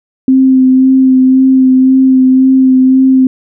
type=tone with vibrato; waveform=sine; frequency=261.1 Hz; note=C4; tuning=3 cents flat; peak=-3 dBFS; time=0.28-3.27 s; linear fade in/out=2 ms; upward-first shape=sine; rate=1.9 Hz; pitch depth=17 cents each way; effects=none